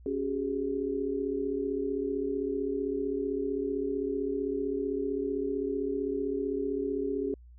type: chord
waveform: sine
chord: C# suspended fourth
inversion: none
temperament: equal with one note detuned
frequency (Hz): 277.2 / 379.7 / 415.3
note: C#4 / F#4 / G#4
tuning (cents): 0 / +45 / 0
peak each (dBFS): -33 / -34 / -32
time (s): 0.06-7.34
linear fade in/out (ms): 2
effects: added 60 Hz sine -49 dBFS peak until 7.58 s